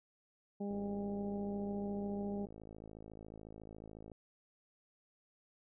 harmonic tone, 201.9 Hz, G#3, 49 cents flat, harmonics 1 / 2 / 3 / 4, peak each -38 / -43 / -49 / -51 dBFS, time 0.6-2.46 s, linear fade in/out 10 ms
click train, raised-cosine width 2 ms, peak -38 dBFS, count 185, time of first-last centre 0.71-4.117 s, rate 54 Hz
effects none

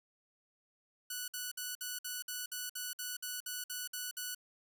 5% pulse tone bursts, 1480 Hz, F#6, in tune, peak -27 dBFS, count 14, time 1.1-4.348 s, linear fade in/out 5 ms, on 180 ms, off 56 ms, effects none

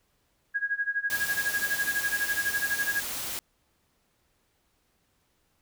sine tone with tremolo, 1646 Hz, G#6, 16 cents flat, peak -23 dBFS, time 0.54-3.01 s, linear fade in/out 20 ms, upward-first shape sine, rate 12 Hz, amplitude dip 90%
white noise, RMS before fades -34 dBFS, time 1.1-3.39 s, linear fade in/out 0 ms
effects pink hiss -71 dBFS RMS until 5.61 s

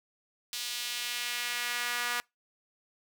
sawtooth tone with high-pass filter sweep, 241.7 Hz, B3, 37 cents flat, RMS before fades -34 dBFS, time 0.53-2.2 s, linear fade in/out 0 ms, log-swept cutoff 3800 to 1400 Hz, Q 1.3, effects noise-tail reverb RT60 0.2 s tail -26 dB re dry

